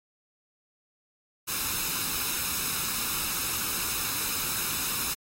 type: noise with comb filter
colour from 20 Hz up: white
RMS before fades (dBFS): -30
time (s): 1.47-5.15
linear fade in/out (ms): 20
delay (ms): 0.77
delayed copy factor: +0.6
effects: AAC 48 kbps